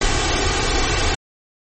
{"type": "noise with comb filter", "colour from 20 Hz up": "pink", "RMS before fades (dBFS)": -18, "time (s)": [0.01, 1.15], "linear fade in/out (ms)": 5, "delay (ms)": 2.6, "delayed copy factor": 0.65, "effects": ["MP3 32 kbps"]}